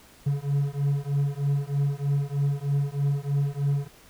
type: beating tone pair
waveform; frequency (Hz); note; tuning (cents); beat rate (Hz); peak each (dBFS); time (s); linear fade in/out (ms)
triangle; 140 / 143.2; C#3 / D3; +18 / -43; 3.2; -24; 0.26-3.88; 10
effects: pink hiss -53 dBFS RMS until 4.09 s